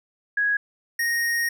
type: tone pair in turn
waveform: sine / square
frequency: 1661.2 / 1864.6 Hz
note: G#6 / A#6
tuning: 0 / 0 cents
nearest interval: major second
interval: 200 cents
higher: second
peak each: -19 / -22 dBFS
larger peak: first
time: 0.37-0.57 / 0.99-1.49 s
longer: second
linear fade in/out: 5 ms
effects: none